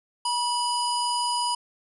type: harmonic tone with a mistuned harmonic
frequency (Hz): 987.8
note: B5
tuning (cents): 0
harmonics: 1 / 3 / 5 / 7 / 9 / 10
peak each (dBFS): -25 / -33 / -30 / -42 / -38 / -35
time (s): 0.25-1.55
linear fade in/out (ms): 5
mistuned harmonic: 1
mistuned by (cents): -42
effects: none